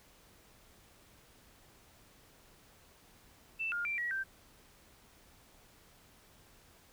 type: tone with pitch steps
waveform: sine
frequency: 2659 / 1413 / 2355 / 1917 / 1566 Hz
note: E7 / F6 / D7 / A#6 / G6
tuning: +14 / +20 / +4 / +48 / -2 cents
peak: -33 dBFS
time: 3.59-4.24 s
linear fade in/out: 20 ms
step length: 130 ms
effects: pink hiss -62 dBFS RMS until 6.92 s